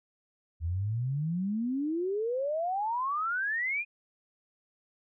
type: exponential sweep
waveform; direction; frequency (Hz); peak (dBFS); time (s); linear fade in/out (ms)
sine; up; 78.4 to 2489; -28; 0.6-3.85; 50
effects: none